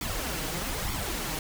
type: noise with flanger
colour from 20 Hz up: pink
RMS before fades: -32 dBFS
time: 0.01-1.39 s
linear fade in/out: 2 ms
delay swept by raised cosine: 0.88 to 6.48 ms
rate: 1.1 Hz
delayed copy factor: +0.7
effects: none